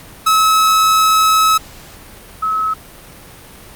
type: tone pair in turn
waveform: 45% pulse / sine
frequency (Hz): 1289 / 1289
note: E6 / E6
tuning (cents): -39 / -39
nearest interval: unison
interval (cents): 0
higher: neither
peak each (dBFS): -9 / -14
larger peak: first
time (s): 0.26-1.58 / 2.42-2.74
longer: first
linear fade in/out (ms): 10
effects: pink hiss -38 dBFS RMS until 3.75 s + Opus 48 kbps